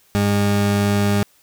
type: tone pair together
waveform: 40% pulse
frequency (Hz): 101.6 / 203.2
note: G#2 / G#3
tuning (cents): -38 / -38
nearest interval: octave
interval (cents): 1200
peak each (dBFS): -18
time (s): 0.15-1.23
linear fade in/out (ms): 0
effects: white hiss -56 dBFS RMS until 1.42 s